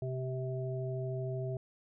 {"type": "harmonic tone", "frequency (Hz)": 129.5, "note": "C3", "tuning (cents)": -17, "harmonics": [1, 3, 5], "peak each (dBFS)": [-35, -40, -42], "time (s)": [0.02, 1.57], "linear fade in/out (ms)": 2, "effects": []}